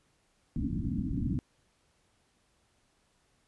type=low-pass noise; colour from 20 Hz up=white; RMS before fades=-32 dBFS; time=0.56-1.39 s; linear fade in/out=0 ms; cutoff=300 Hz; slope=96 dB/octave; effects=pink hiss -71 dBFS RMS until 3.47 s + resampled to 24000 Hz